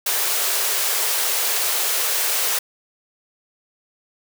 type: high-pass noise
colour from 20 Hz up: white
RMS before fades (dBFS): -21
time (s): 0.06-2.59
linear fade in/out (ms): 5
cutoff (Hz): 370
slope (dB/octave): 96
effects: none